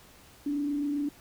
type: tone with frequency modulation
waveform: sine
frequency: 288.8 Hz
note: D4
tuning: 29 cents flat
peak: -27 dBFS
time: 0.46-1.09 s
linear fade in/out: 5 ms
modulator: 27.6 Hz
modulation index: 0.32
effects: pink hiss -55 dBFS RMS until 1.2 s